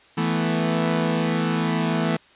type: chord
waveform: sawtooth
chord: E suspended fourth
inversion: none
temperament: equal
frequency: 164.81 / 220 / 246.9 Hz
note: E3 / A3 / B3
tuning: 0 / 0 / 0 cents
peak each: -19 / -21 / -23 dBFS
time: 0.17-2.17 s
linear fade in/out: 10 ms
effects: white hiss -53 dBFS RMS until 2.35 s + resampled to 8000 Hz